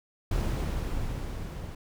brown noise with level ramp, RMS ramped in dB -27 to -38 dBFS, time 0.31-1.75 s, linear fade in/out 5 ms, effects none

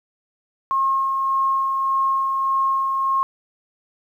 sine tone with tremolo, 1077 Hz, C6, 50 cents sharp, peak -16 dBFS, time 0.71-3.23 s, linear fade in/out 0 ms, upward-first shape sine, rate 1.7 Hz, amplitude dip 30%, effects 9-bit

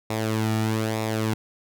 sawtooth tone with flanger, 110 Hz, A2, in tune, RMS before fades -25 dBFS, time 0.1-1.34 s, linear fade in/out 5 ms, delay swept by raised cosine 0.65 to 1.95 ms, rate 1.1 Hz, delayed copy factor -0.6, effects none

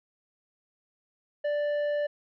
sine tone with tanh clipping, 587.3 Hz, D5, in tune, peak -27 dBFS, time 1.44-2.07 s, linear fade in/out 10 ms, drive 8 dB, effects none

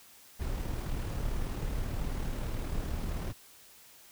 brown noise with amplitude modulation, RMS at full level -32 dBFS, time 0.39-3.33 s, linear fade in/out 20 ms, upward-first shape sine, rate 38.2 Hz, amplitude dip 35%, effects white hiss -56 dBFS RMS until 4.11 s

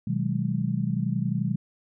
sine chord, G# minor seventh, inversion first, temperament just, 124.59 / 155.74 / 186.89 / 207.7 Hz, B2 / D#3 / F#3 / G#3, +16 / +2 / +18 / 0 cents, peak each -29 / -29 / -29 / -30 dBFS, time 0.07-1.56 s, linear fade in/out 5 ms, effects none

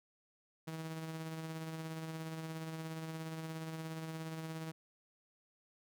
sawtooth tone with tremolo, 160.6 Hz, E3, 45 cents flat, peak -36 dBFS, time 0.67-4.72 s, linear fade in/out 10 ms, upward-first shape sine, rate 17 Hz, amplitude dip 35%, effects none

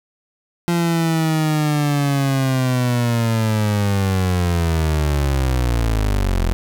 30% pulse linear sweep, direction down, 172.7 to 41.2 Hz, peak -13 dBFS, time 0.68-6.53 s, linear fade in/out 0 ms, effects none

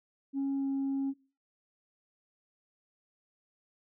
sine tone with pitch glide, 274.7 to 272.8 Hz, C#4 to C#4, -16 to -28 cents, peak -27 dBFS, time 0.33-1.14 s, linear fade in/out 50 ms, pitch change -12 cents, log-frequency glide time 0.56-0.66 s, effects noise-tail reverb RT60 0.3 s tail -17 dB re dry + tanh soft clip ceiling -27 dBFS

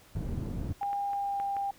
white low-pass noise, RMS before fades -34 dBFS, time 0.15-0.73 s, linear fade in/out 5 ms, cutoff 160 Hz, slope 12 dB/octave
sine tone with pitch glide, 805 to 796.7 Hz, G5 to G5, +46 to +28 cents, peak -29 dBFS, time 0.81-1.71 s, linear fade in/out 5 ms, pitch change -18 cents, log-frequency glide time 0.99-1.49 s
clicks, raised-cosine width 0.5 ms, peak -27 / -30 / -32 / -28 / -29 dBFS, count 5, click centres 0.831 / 0.931 / 1.133 / 1.4 / 1.567 s
effects pink hiss -58 dBFS RMS until 1.78 s

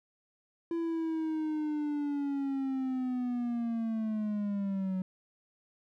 triangle linear sweep, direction down, 336.8 to 185 Hz, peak -28 dBFS, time 0.71-5.02 s, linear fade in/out 2 ms, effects none

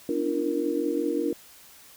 sine tone cluster, 252.9 / 288 / 298.1 / 343.3 / 467.4 Hz, B3 / D4 / D4 / F4 / A#4, +41 / -34 / +26 / -30 / +5 cents, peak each -36 / -36 / -28 / -29 / -29 dBFS, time 0.09-1.33 s, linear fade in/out 2 ms, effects white hiss -51 dBFS RMS until 1.96 s

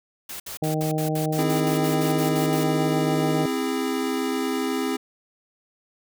white noise bursts, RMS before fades -35 dBFS, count 14, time 0.29-2.636 s, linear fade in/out 5 ms, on 110 ms, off 62 ms
harmonic tone, 155.56 Hz, D#3, in tune, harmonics 1 / 2 / 3 / 4 / 5, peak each -25 / -28 / -30 / -31 / -32 dBFS, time 0.62-3.46 s, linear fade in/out 5 ms
square chord, C augmented, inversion none, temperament equal with one note detuned, 261.6 / 329.6 / 409.6 Hz, C4 / E4 / G#4, 0 / 0 / -24 cents, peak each -27 / -30 / -29 dBFS, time 1.38-4.97 s, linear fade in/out 10 ms
effects none

